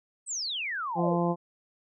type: exponential sweep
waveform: sine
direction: down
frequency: 8580 to 415.4 Hz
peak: -30 dBFS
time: 0.26-1.17 s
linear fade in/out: 50 ms
type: harmonic tone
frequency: 172.5 Hz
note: F3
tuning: 21 cents flat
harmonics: 1 / 2 / 3 / 4 / 5 / 6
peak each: -27 / -30 / -32 / -33 / -34 / -35 dBFS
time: 0.95-1.36 s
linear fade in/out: 50 ms
effects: none